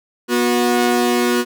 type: tone pair together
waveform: sawtooth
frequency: 242.7 / 363.6 Hz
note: B3 / F#4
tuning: -30 / -30 cents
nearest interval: perfect fifth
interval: 700 cents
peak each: -13 dBFS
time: 0.28-1.45 s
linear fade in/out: 50 ms
effects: none